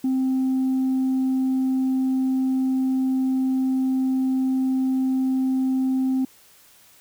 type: tone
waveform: sine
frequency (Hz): 261.6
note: C4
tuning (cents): 0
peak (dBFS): -17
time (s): 0.04-6.25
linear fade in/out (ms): 5
effects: tanh soft clip ceiling -17 dBFS + white hiss -53 dBFS RMS until 7 s